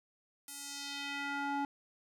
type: tone with band-pass filter sweep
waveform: square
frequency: 282.5 Hz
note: C#4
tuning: 33 cents sharp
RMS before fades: -39 dBFS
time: 0.48-1.65 s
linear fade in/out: 2 ms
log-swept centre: 11000 to 730 Hz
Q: 1.4
effects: none